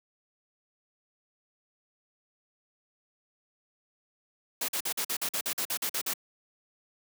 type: noise bursts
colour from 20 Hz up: white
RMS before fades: -31 dBFS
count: 13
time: 4.61-6.136 s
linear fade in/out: 5 ms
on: 74 ms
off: 47 ms
effects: high-pass 200 Hz 12 dB/octave